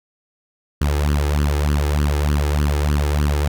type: tone with flanger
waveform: sawtooth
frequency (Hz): 73.42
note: D2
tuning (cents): 0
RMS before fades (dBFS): -18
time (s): 0.81-3.48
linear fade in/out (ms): 5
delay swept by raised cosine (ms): 0.64 to 2.44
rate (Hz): 3.3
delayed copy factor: +0.85
effects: none